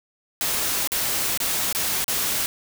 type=noise with dropouts; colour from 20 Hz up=white; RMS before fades=-24 dBFS; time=0.41-2.46 s; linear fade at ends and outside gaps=0 ms; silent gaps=0.874-0.919 / 1.375-1.402 / 1.727-1.749 / 2.043-2.081 s; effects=none